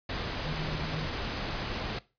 sine tone in noise, 155.56 Hz, D#3, in tune, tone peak -35 dBFS, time 0.45-1.06 s, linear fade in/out 5 ms, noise pink, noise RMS -34 dBFS, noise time 0.09-1.99 s, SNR -4 dB, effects noise-tail reverb RT60 0.3 s tail -20 dB re dry + resampled to 11025 Hz

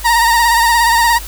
30% pulse tone with vibrato, 932.3 Hz, A#5, in tune, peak -6 dBFS, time 0.04-1.19 s, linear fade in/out 20 ms, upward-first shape sine, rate 17 Hz, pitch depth 47 cents each way, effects added 50 Hz sine -27 dBFS peak until 1.27 s + white hiss -31 dBFS RMS until 1.27 s

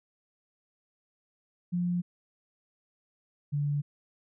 sine tone pair in turn, 176.4 / 144.89 Hz, F3 / D3, +18 / -23 cents, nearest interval minor third, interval 341 cents, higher first, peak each -26 dBFS, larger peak neither, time 1.72-2.02 / 3.52-3.82 s, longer neither, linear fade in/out 20 ms, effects none

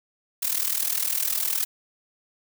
blue noise with amplitude modulation, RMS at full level -22 dBFS, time 0.42-1.65 s, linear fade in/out 10 ms, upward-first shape sine, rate 39.8 Hz, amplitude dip 80%, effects none

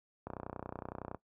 click train, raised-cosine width 1 ms, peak -26 dBFS, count 28, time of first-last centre 0.27-1.147 s, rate 30.8 Hz, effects noise-tail reverb RT60 0.1 s tail -17 dB re dry + high-pass 60 Hz 12 dB/octave

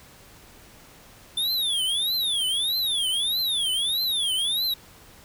square tone with vibrato, 3520 Hz, A7, in tune, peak -23 dBFS, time 1.37-4.74 s, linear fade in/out 5 ms, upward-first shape triangle, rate 1.6 Hz, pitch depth 290 cents each way, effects pink hiss -50 dBFS RMS until 5.24 s

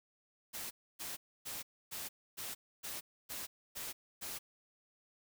white noise bursts, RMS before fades -43 dBFS, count 9, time 0.53-4.39 s, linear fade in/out 20 ms, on 180 ms, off 280 ms, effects none

